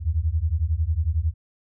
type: beating tone pair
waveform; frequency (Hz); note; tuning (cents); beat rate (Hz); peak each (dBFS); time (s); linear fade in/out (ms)
sine; 74.8 / 85.8; D2 / F2; +32 / -30; 11; -23; 0-1.34; 50
effects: none